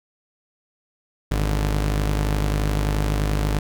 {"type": "tone pair together", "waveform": "sawtooth", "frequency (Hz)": [51.62, 146], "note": ["G#1", "D3"], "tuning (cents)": [-10, -10], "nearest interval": "octave + tritone", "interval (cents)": 1800, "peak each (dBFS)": [-16, -24], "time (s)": [1.31, 3.59], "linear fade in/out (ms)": 5, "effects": []}